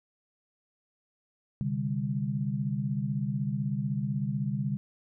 sine chord, C suspended second, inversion none, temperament equal with one note detuned, 130.81 / 146.83 / 200.5 Hz, C3 / D3 / G3, 0 / 0 / +39 cents, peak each -32 dBFS, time 1.61-4.77 s, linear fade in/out 0 ms, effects none

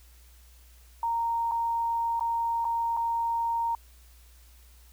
sine tone with dropouts, 927 Hz, A#5, 10 cents flat, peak -25 dBFS, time 1.03-3.75 s, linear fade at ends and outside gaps 2 ms, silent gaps 1.513-1.518 / 2.196-2.208 / 2.646-2.651 / 2.967-2.971 s, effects added 60 Hz sine -52 dBFS peak until 4.92 s + white hiss -60 dBFS RMS until 4.92 s

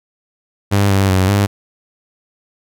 sawtooth tone with pitch steps, 100.3 / 97.6 / 93.8 / 100.8 Hz, G2 / G2 / F#2 / G2, +40 / -7 / +24 / +49 cents, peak -7 dBFS, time 0.71-1.47 s, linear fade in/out 20 ms, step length 190 ms, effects none

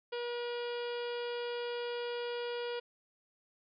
harmonic tone, 480 Hz, B4, 49 cents flat, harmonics 1 / 2 / 3 / 4 / 5 / 6 / 7 / 8 / 9 / 10, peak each -36 / -46 / -47 / -53 / -51 / -49 / -51 / -60 / -58 / -55 dBFS, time 0.12-2.8 s, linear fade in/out 10 ms, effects none

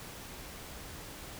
silence, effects pink hiss -46 dBFS RMS until 1.39 s

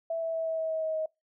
sine tone with pitch steps, 659.3 / 655.1 / 651 / 646.9 / 642.8 / 638.7 / 634.6 / 630.6 Hz, E5 / E5 / E5 / E5 / E5 / D#5 / D#5 / D#5, 0 / -11 / -22 / -33 / -44 / +45 / +34 / +23 cents, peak -28 dBFS, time 0.1-1.06 s, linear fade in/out 5 ms, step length 120 ms, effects noise-tail reverb RT60 0.2 s tail -24 dB re dry

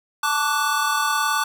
square chord, D major seventh, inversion second, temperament equal with one note detuned, 880 / 1136 / 1174.7 / 1480 Hz, A5 / C#6 / D6 / F#6, 0 / +42 / 0 / 0 cents, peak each -26 / -27 / -25 / -25 dBFS, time 0.23-1.44 s, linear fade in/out 5 ms, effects none

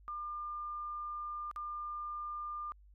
sine tone with dropouts, 1200 Hz, D6, 37 cents sharp, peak -38 dBFS, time 0.08-2.72 s, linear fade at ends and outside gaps 0 ms, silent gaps 1.513-1.561 s, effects added 50 Hz sine -57 dBFS peak until 2.94 s

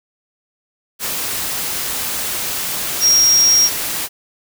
sine tone in noise, 5610 Hz, F8, 7 cents sharp, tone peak -9 dBFS, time 3-3.7 s, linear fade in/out 50 ms, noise white, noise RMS -22 dBFS, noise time 0.99-4.09 s, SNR +10 dB, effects none

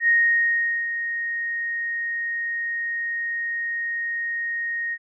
sine tone with ADSR envelope, 1864.7 Hz, A#6, in tune, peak -14 dBFS, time 0-4.98 s, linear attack 78 ms, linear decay 790 ms, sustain -10 dB, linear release 51 ms, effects none

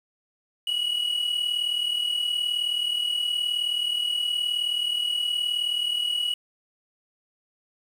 triangle tone pair together, 2885 / 2924 Hz, F#7 / F#7, -44 / -21 cents, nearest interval unison, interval 23 cents, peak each -29 / -23 dBFS, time 0.67-6.34 s, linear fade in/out 5 ms, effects 8-bit

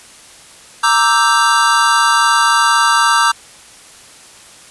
square chord, E half-diminished seventh, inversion second, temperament equal, 932.3 / 1174.7 / 1318.5 / 1568 Hz, Bb5 / D6 / E6 / G6, 0 / 0 / 0 / 0 cents, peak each -16 dBFS, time 0.83-3.32 s, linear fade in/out 10 ms, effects white hiss -40 dBFS RMS until 4.7 s + resampled to 24000 Hz

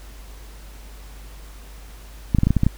clicks, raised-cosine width 5 ms, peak -4 dBFS, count 8, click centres 2.348 / 2.386 / 2.434 / 2.47 / 2.506 / 2.567 / 2.634 / 2.666 s, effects added 50 Hz sine -38 dBFS peak until 2.77 s + pink hiss -47 dBFS RMS until 2.77 s

